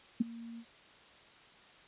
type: tone with ADSR envelope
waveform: sine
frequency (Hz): 231.6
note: A#3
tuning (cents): -11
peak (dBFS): -22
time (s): 0.2-0.65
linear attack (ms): 10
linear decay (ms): 16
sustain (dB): -21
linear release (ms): 65
effects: white hiss -58 dBFS RMS until 1.87 s + resampled to 8000 Hz